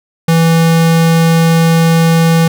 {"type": "tone", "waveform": "square", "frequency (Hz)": 164.81, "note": "E3", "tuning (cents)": 0, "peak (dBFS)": -7, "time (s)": [0.28, 2.48], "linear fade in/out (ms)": 5, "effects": []}